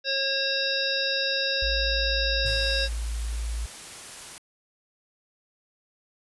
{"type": "harmonic tone", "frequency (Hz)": 543, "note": "C#5", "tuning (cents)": -36, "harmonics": [1, 3, 5, 7, 9, 10], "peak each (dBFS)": [-31, -30, -33, -29, -31, -33], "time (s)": [0.04, 2.89], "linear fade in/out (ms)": 50}
{"type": "tone", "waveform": "sine", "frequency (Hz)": 56.3, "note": "A1", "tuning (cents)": 40, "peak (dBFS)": -27, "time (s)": [1.62, 3.66], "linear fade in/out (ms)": 5}
{"type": "tone with exponential decay", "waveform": "sine", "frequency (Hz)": 110, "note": "A2", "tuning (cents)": 0, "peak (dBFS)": -30, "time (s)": [2.45, 2.82], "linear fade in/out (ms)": 0, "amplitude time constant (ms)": 79}
{"type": "noise", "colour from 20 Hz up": "white", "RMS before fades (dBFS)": -41, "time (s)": [2.46, 4.38], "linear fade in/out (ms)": 0}
{"effects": ["resampled to 24000 Hz"]}